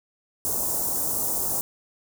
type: band-stop noise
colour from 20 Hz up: white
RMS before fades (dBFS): -26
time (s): 0.45-1.61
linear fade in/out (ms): 0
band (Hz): 970 to 6800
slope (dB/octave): 24
effects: none